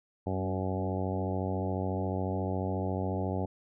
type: harmonic tone with a mistuned harmonic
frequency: 94.1 Hz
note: F#2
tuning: 30 cents sharp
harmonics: 1 / 2 / 3 / 4 / 5 / 6 / 7 / 8 / 9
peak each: -33 / -36 / -38 / -39 / -40 / -41 / -41 / -42 / -43 dBFS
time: 0.26-3.46 s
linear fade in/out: 10 ms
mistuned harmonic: 3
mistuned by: -16 cents
effects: none